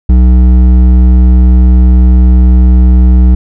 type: tone with hard clipping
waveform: sine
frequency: 62 Hz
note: B1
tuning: 7 cents sharp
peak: -3 dBFS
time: 0.09-3.35 s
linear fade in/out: 5 ms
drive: 9 dB
effects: none